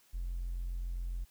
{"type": "tone", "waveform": "triangle", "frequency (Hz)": 43.65, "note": "F1", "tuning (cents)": 0, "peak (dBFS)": -31, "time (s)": [0.13, 1.25], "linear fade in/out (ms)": 20, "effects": ["tanh soft clip ceiling -31 dBFS", "white hiss -66 dBFS RMS until 1.3 s"]}